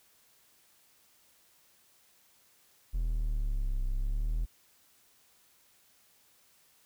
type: exponential two-way sweep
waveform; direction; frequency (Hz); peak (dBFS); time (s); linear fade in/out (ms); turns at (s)
triangle; down then up; 42 to 32 to 42; -26; 2.93-4.46; 20; 3.89
effects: white hiss -65 dBFS RMS until 6.85 s